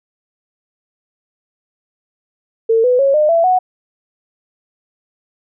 sine tone with pitch steps, 451.7 / 498.3 / 549.7 / 606.4 / 669 / 738 Hz, A4 / B4 / C#5 / D#5 / E5 / F#5, +45 / +15 / -15 / -45 / +25 / -5 cents, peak -9 dBFS, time 2.69-3.59 s, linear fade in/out 10 ms, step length 150 ms, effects none

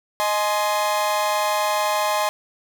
40% pulse chord, Ab major, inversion second, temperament equal with one note detuned, 622.3 / 840.3 / 1046.5 Hz, Eb5 / Ab5 / C6, 0 / +20 / 0 cents, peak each -23 dBFS, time 0.2-2.29 s, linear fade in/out 0 ms, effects none

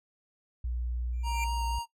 sine tone, 60.2 Hz, B1, 44 cents flat, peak -30 dBFS, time 0.64-1.79 s, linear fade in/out 5 ms
square tone with exponential growth, 2373 Hz, D7, 17 cents sharp, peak -31 dBFS, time 1.13-1.44 s, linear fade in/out 2 ms, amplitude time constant 66 ms
square tone with vibrato, 933 Hz, A#5, 1 cent sharp, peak -33 dBFS, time 1.23-1.86 s, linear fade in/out 50 ms, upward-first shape sine, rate 4.1 Hz, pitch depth 10 cents each way
effects noise-tail reverb RT60 0.1 s tail -17 dB re dry + low-pass 12000 Hz 12 dB/octave

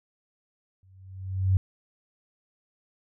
sine tone with exponential growth, 94.6 Hz, F#2, 39 cents sharp, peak -16 dBFS, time 0.83-1.57 s, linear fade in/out 0 ms, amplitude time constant 160 ms, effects none

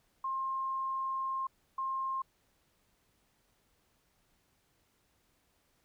sine tone bursts at uneven times, 1063 Hz, C6, 27 cents sharp, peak -32 dBFS, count 2, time 0.24-1.47 / 1.78-2.22 s, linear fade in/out 5 ms, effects pink hiss -73 dBFS RMS until 5.84 s

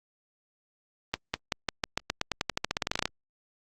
accelerating click train, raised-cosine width 0.2 ms, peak -9 dBFS, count 22, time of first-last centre 1.14-3.056 s, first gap 200 ms, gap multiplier 0.91, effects Opus 32 kbps

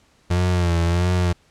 35% pulse tone with vibrato, 87.3 Hz, F2, in tune, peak -15 dBFS, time 0.3-1.33 s, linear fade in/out 10 ms, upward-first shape sine, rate 1.5 Hz, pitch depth 61 cents each way, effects pink hiss -58 dBFS RMS until 1.5 s + low-pass 8000 Hz 12 dB/octave

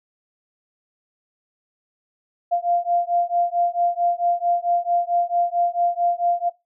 sine beating tone pair, 694 / 698.5 Hz, F5 / F5, -11 / 0 cents, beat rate 4.5 Hz, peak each -21 / -21 dBFS, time 2.51-6.5 s, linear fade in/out 20 ms, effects noise-tail reverb RT60 0.2 s tail -18 dB re dry

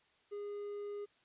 triangle tone, 410 Hz, G#4, 22 cents flat, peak -38 dBFS, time 0.31-1.06 s, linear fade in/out 20 ms, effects white hiss -71 dBFS RMS until 1.24 s + resampled to 8000 Hz

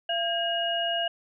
sine tone cluster, 681 / 1617 / 2875 Hz, F5 / G#6 / F7, -44 / -47 / +50 cents, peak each -28 / -34 / -28 dBFS, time 0.09-1.08 s, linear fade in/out 5 ms, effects none

